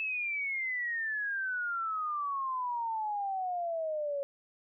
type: exponential sweep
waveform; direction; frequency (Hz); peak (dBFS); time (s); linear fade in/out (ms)
sine; down; 2628 to 554; -31; 0-4.23; 0
effects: none